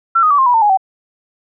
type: tone with pitch steps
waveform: sine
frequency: 1350 / 1245.1 / 1148.4 / 1059.2 / 976.9 / 901 / 831 / 766.5 Hz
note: E6 / D#6 / D6 / C6 / B5 / A5 / G#5 / G5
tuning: +41 / +1 / -39 / +21 / -19 / +41 / +1 / -39 cents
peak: -8 dBFS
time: 0.15-0.774 s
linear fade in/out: 10 ms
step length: 78 ms
effects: none